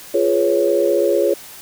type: chord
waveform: sine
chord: C# dominant seventh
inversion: first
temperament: just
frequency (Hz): 346.5 / 415.8 / 498.9 / 554.4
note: E#4 / G#4 / B4 / C#5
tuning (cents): -14 / +2 / +17 / 0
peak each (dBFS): -19 / -18 / -23 / -17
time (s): 0.14-1.34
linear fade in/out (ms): 5
effects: white hiss -38 dBFS RMS until 1.61 s